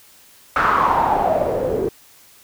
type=noise with low-pass filter sweep; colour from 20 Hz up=white; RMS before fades=-18 dBFS; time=0.56-1.89 s; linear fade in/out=2 ms; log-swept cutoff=1400 to 400 Hz; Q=5.9; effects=white hiss -49 dBFS RMS until 2.43 s